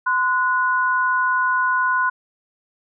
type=tone pair together; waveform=sine; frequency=1027 / 1465.9 Hz; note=C6 / F#6; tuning=-33 / -17 cents; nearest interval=tritone; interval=616 cents; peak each=-19 dBFS; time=0.06-2.1 s; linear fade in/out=10 ms; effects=none